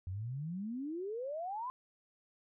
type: exponential sweep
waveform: sine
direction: up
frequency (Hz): 87.31 to 1046.5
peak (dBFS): -37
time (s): 0.07-1.7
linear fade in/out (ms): 0
effects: none